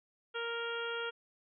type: harmonic tone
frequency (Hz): 466.2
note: A#4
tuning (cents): 0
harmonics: 1 / 2 / 3 / 4 / 5 / 6 / 7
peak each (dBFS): -39 / -46 / -39 / -49 / -50 / -46 / -45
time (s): 0.34-1.11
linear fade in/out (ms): 20
effects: none